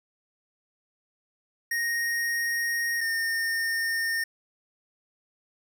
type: tone pair in turn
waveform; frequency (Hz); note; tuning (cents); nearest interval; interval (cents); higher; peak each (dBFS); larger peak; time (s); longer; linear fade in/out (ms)
square; 1864.7 / 1824.2; A#6 / A#6; 0 / -38; unison; 38; first; -26; neither; 1.71-3.01 / 3.01-4.24; first; 5
effects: 11-bit